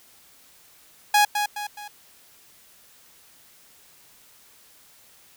sawtooth tone with echo, 830.6 Hz, G#5, in tune, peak -11 dBFS, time 1.14-1.25 s, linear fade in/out 5 ms, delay 210 ms, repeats 3, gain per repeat -7 dB, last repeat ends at 1.88 s, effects white hiss -54 dBFS RMS until 5.36 s

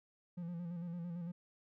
triangle tone with vibrato, 172.3 Hz, F3, 23 cents flat, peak -38 dBFS, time 0.37-1.32 s, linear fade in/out 10 ms, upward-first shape square, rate 8.9 Hz, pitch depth 44 cents each way, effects none

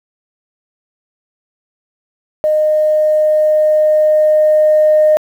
sine tone with level ramp, 614 Hz, D#5, 23 cents flat, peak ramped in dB -9 to -5 dBFS, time 2.44-5.17 s, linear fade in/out 0 ms, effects tanh soft clip ceiling -2 dBFS + 7-bit

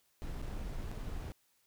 brown noise with dropouts, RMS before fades -40 dBFS, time 0.22-1.32 s, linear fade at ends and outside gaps 0 ms, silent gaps 0.416-0.424 / 0.915-0.921 s, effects white hiss -73 dBFS RMS until 1.66 s

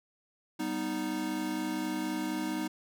square chord, G augmented, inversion none, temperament equal, 196 / 246.9 / 311.1 Hz, G3 / B3 / D#4, 0 / 0 / 0 cents, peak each -40 / -38 / -34 dBFS, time 0.59-2.68 s, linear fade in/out 10 ms, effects none

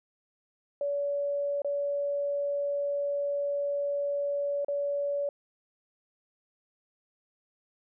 sine tone with dropouts, 570 Hz, C#5, 48 cents sharp, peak -27 dBFS, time 0.81-5.29 s, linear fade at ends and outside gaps 2 ms, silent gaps 1.619-1.646 / 4.647-4.683 s, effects none

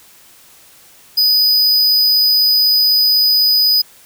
square tone, 4978 Hz, D#8, in tune, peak -10 dBFS, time 1.17-3.82 s, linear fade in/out 10 ms, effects white hiss -45 dBFS RMS until 4.05 s

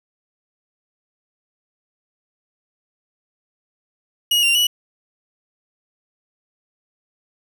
40% pulse tone with pitch steps, 2888 / 2776 / 2938 Hz, F#7 / F7 / F#7, -43 / -11 / -13 cents, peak -13 dBFS, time 4.31-4.67 s, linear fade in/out 5 ms, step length 120 ms, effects none

